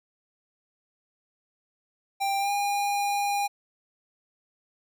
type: tone with pitch glide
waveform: square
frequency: 790 to 810.3 Hz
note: G5 to G#5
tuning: +13 to -43 cents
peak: -25 dBFS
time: 2.2-3.48 s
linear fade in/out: 20 ms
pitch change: +44 cents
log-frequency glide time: 2.39-2.51 s
effects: none